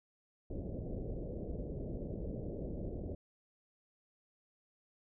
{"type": "low-pass noise", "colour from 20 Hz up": "pink", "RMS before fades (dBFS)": -41, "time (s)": [0.5, 3.15], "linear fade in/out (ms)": 5, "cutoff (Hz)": 590, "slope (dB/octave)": 48, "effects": []}